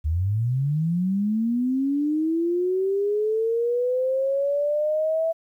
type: linear sweep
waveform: sine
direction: up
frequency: 72.6 to 659.3 Hz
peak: -20 dBFS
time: 0.04-5.33 s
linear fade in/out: 20 ms
effects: 10-bit